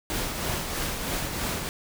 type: noise with tremolo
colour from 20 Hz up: pink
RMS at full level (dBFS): -28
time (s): 0.1-1.69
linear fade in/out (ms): 0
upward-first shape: triangle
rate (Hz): 3.1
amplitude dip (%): 45
effects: none